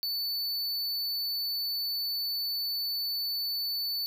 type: tone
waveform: square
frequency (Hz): 4490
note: C#8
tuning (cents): +21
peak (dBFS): -30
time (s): 0.03-4.06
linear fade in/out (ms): 0
effects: none